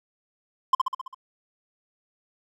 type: tone with echo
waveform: triangle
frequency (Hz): 1043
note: C6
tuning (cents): -6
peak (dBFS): -12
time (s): 0.73-0.75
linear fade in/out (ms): 5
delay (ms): 66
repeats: 6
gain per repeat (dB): -4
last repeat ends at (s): 1.146
effects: none